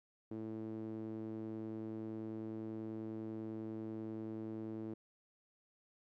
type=tone with band-pass filter; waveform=sawtooth; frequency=110.2 Hz; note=A2; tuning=3 cents sharp; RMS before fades=-44 dBFS; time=0.31-4.94 s; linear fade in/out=5 ms; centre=310 Hz; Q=2.9; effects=none